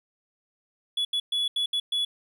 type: tone bursts at uneven times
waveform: triangle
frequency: 3402 Hz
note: G#7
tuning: 41 cents sharp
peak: -22 dBFS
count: 6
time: 0.97-1.05 / 1.13-1.2 / 1.32-1.48 / 1.56-1.66 / 1.73-1.8 / 1.92-2.05 s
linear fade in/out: 5 ms
effects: none